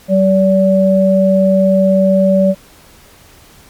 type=tone pair together; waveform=sine; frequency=191.05 / 575 Hz; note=G3 / D5; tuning=-44 / -37 cents; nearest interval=octave + perfect fifth; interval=1907 cents; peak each=-10 dBFS; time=0.08-2.55 s; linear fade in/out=50 ms; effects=pink hiss -43 dBFS RMS until 3.69 s + MP3 96 kbps